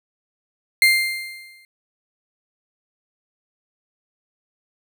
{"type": "tone with exponential decay", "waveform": "35% pulse", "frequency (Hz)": 2100, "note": "C7", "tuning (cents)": 6, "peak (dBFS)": -8, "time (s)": [0.82, 1.65], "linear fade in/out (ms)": 1, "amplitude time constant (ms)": 180, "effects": []}